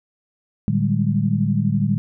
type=tone cluster; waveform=sine; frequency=113.6 / 151.7 / 192.9 / 205 Hz; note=A#2 / D#3 / G3 / G#3; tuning=-44 / -44 / -28 / -22 cents; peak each=-22 dBFS; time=0.68-1.98 s; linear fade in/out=0 ms; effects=none

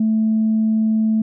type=tone; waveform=sine; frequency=219.5 Hz; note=A3; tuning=4 cents flat; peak=-13 dBFS; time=0-1.22 s; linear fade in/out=5 ms; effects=tanh soft clip ceiling -10 dBFS

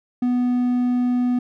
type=tone; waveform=triangle; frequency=246.9 Hz; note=B3; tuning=in tune; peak=-15 dBFS; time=0.22-1.39 s; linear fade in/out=5 ms; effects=none

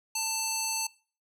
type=tone with band-pass filter; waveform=square; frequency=888 Hz; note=A5; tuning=16 cents sharp; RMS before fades=-31 dBFS; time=0.15-0.87 s; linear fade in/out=5 ms; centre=7100 Hz; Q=1.3; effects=noise-tail reverb RT60 0.4 s tail -22 dB re dry

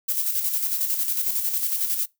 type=noise with tremolo; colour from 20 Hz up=violet; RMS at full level=-23 dBFS; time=0.08-2.06 s; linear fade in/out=10 ms; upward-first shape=square; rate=11 Hz; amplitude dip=45%; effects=noise-tail reverb RT60 0.2 s tail -23 dB re dry

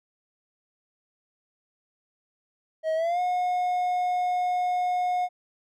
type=tone with pitch glide; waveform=triangle; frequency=636 to 722.2 Hz; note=D#5 to F#5; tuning=+38 to -42 cents; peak=-21 dBFS; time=2.83-5.29 s; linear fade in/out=50 ms; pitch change=+220 cents; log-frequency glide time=2.95-3.2 s; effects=none

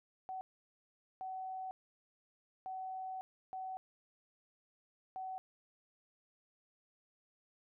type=tone bursts at uneven times; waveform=sine; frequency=754 Hz; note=F#5; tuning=32 cents sharp; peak=-40 dBFS; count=5; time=0.29-0.41 / 1.21-1.71 / 2.66-3.21 / 3.53-3.77 / 5.16-5.38 s; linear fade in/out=0 ms; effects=none

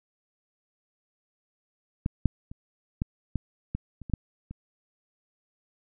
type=clicks; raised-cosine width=5 ms; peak=-14 / -8 / -28 / -14 / -15 / -17 / -29 / -26 / -13 / -26 dBFS; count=10; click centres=2.061 / 2.257 / 2.515 / 3.019 / 3.357 / 3.75 / 4.017 / 4.098 / 4.137 / 4.51 s; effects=none

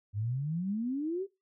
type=exponential sweep; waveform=sine; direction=up; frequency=98.4 to 403.4 Hz; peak=-30 dBFS; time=0.13-1.27 s; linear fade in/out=50 ms; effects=noise-tail reverb RT60 0.2 s tail -18 dB re dry

